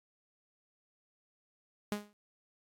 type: tone with exponential decay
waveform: sawtooth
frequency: 207.2 Hz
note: G#3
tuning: 4 cents flat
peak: -26 dBFS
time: 1.92-2.13 s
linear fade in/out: 0 ms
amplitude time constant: 44 ms
effects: AAC 48 kbps